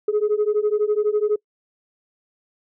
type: beating tone pair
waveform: sine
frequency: 415.3 / 427.3 Hz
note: G#4 / G#4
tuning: 0 / +49 cents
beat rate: 12 Hz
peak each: -19 dBFS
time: 0.08-1.36 s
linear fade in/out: 5 ms
effects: noise-tail reverb RT60 0.1 s tail -26 dB re dry + tanh soft clip ceiling -13 dBFS